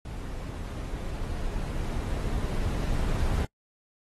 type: noise with level ramp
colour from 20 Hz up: brown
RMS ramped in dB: -36 to -26 dBFS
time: 0.05-3.45 s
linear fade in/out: 2 ms
effects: noise-tail reverb RT60 0.1 s tail -24 dB re dry + AAC 32 kbps